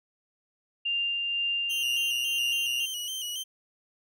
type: tone with tremolo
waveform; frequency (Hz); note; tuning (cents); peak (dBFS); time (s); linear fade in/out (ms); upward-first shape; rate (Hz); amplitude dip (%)
sine; 2794; F7; 0; -25; 0.85-2.86; 10; sine; 2; 25
type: tone with vibrato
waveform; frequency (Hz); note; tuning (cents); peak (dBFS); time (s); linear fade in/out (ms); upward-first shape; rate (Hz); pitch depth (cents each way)
sawtooth; 3017; F#7; +33; -29; 1.69-3.44; 20; square; 3.6; 57
effects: none